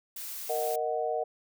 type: noise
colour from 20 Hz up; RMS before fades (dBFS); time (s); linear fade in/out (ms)
blue; -39; 0.16-0.76; 5
type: chord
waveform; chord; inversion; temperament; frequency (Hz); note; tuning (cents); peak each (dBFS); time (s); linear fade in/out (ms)
sine; D# minor; second; equal; 466.2 / 622.3 / 740; A#4 / D#5 / F#5; 0 / 0 / 0; -32; 0.49-1.24; 10
effects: none